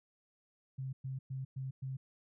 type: tone bursts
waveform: sine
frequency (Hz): 132.5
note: C3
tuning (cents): +22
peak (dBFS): -37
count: 5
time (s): 0.78-1.97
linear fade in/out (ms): 10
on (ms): 150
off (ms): 110
effects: none